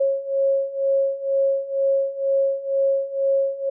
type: beating tone pair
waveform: sine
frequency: 545 / 547.1 Hz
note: C#5 / C#5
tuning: -29 / -23 cents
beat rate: 2.1 Hz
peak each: -23 / -20 dBFS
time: 0-3.7 s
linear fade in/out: 10 ms
effects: none